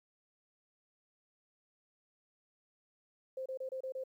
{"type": "tone bursts", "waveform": "sine", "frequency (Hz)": 523.3, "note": "C5", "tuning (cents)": 0, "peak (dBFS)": -37, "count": 6, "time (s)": [3.37, 4.038], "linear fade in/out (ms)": 5, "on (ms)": 88, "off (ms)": 28, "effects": ["12-bit"]}